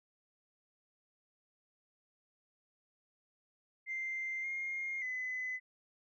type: tone with pitch steps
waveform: sine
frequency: 2090 / 2129 / 2017 Hz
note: C7 / C7 / B6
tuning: -2 / +30 / +36 cents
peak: -35 dBFS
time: 3.86-5.6 s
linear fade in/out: 50 ms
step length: 580 ms
effects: tanh soft clip ceiling -31 dBFS